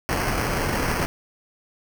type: noise with sample-and-hold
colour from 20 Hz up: pink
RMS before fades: -24 dBFS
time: 0.09-1.06 s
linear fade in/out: 0 ms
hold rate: 3675 Hz
effects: none